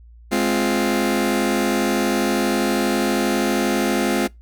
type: chord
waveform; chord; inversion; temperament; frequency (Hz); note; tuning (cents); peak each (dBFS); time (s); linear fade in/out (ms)
sawtooth; F minor; first; just; 209.5 / 261.9 / 349.2; Ab3 / C4 / F4; +15 / +2 / 0; -18; 0.31-4.28; 20
effects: noise-tail reverb RT60 0.2 s tail -25 dB re dry + added 58 Hz sine -42 dBFS peak until 4.41 s